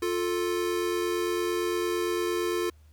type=tone pair together; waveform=square; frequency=351.2 / 440 Hz; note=F4 / A4; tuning=+10 / 0 cents; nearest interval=major third; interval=390 cents; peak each=-28 / -32 dBFS; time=0.02-2.7 s; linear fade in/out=5 ms; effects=added 76 Hz sine -52 dBFS peak until 2.92 s + pink hiss -67 dBFS RMS until 2.92 s